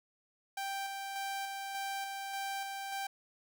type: tone with tremolo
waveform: sawtooth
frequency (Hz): 785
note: G5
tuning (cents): +2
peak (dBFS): -32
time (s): 0.57-3.07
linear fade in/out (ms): 5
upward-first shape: square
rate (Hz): 1.7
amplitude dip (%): 30
effects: none